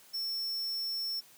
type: tone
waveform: square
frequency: 5400 Hz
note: E8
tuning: 41 cents sharp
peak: -33 dBFS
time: 0.13-1.21 s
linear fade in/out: 20 ms
effects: white hiss -58 dBFS RMS until 1.37 s + high-pass 100 Hz 12 dB/octave